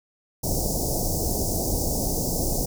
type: band-stop noise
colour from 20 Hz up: pink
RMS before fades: -25 dBFS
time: 0.43-2.66 s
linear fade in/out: 10 ms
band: 780 to 5100 Hz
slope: 48 dB/octave
effects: none